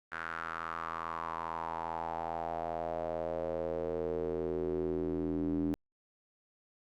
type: tone with band-pass filter sweep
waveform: square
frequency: 41.2 Hz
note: E1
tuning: in tune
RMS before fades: -36 dBFS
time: 0.12-5.74 s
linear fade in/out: 0 ms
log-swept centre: 1500 to 280 Hz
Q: 4.9
effects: Opus 48 kbps